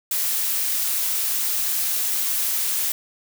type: noise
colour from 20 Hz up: blue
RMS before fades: -23 dBFS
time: 0.11-2.92 s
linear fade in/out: 2 ms
effects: none